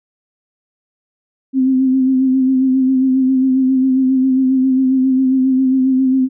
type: tone with vibrato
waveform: sine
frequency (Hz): 261.6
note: C4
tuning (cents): 0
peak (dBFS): -10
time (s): 1.53-6.29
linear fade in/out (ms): 50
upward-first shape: sine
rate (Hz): 7.4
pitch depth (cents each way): 32
effects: none